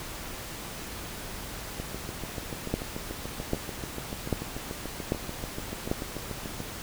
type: two click trains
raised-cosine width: 2 ms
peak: -12 / -21 dBFS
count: 5 / 34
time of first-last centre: 2.74-5.915 / 1.8-6.603 s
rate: 1.26 / 6.87 Hz
effects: pink hiss -39 dBFS RMS until 6.82 s